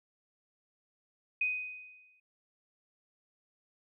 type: tone with exponential decay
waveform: sine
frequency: 2500 Hz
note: D#7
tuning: 8 cents sharp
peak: -26 dBFS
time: 1.41-2.2 s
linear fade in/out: 5 ms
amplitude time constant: 170 ms
effects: none